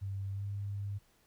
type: tone with pitch glide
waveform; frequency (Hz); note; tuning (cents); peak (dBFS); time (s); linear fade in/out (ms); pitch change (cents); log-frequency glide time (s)
sine; 98 to 100.52; G2 to G2; 0 to +44; -35; 0.01-0.99; 20; +44; 0.32-0.44
effects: pink hiss -69 dBFS RMS until 1.26 s